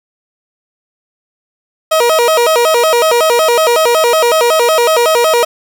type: tone with vibrato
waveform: 30% pulse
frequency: 550 Hz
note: C#5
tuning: 14 cents flat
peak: -5 dBFS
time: 1.91-5.45 s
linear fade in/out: 10 ms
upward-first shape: square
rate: 5.4 Hz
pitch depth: 250 cents each way
effects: 7-bit